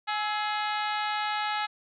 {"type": "harmonic tone with a mistuned harmonic", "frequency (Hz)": 420.6, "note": "G#4", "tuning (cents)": 22, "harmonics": [2, 3, 4, 5, 6, 7, 8, 9, 10], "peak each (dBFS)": [-30, -34, -36, -38, -40, -41, -42, -43, -44], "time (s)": [0.07, 1.67], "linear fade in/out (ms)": 20, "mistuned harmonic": 3, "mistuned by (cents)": 62, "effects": []}